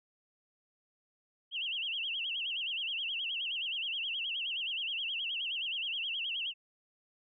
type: tone with vibrato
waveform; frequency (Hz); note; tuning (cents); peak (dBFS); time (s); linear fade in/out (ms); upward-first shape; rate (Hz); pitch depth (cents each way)
sine; 2960; F#7; 0; -33; 1.51-6.54; 50; sine; 9.5; 190
effects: none